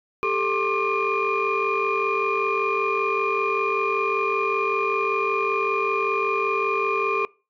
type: tone cluster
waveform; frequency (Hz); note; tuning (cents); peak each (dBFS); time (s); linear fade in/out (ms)
sine; 397.4 / 442.6 / 1066 / 1184 / 2421; G4 / A4 / C6 / D6 / D#7; +24 / +10 / +32 / +14 / -48; -26; 0.23-7.25; 0
effects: noise-tail reverb RT60 0.3 s tail -22 dB re dry + tanh soft clip ceiling -13 dBFS